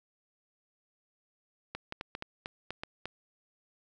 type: clicks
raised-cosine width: 0.3 ms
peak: -21 dBFS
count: 9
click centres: 1.75 / 1.924 / 2.011 / 2.151 / 2.224 / 2.459 / 2.706 / 2.835 / 3.056 s
effects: none